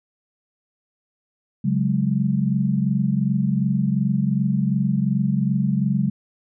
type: chord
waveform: sine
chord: C# suspended fourth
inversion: none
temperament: equal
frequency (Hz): 138.59 / 185 / 207.7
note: C#3 / F#3 / G#3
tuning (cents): 0 / 0 / 0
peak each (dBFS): -22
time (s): 1.64-6.1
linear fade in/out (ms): 10
effects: none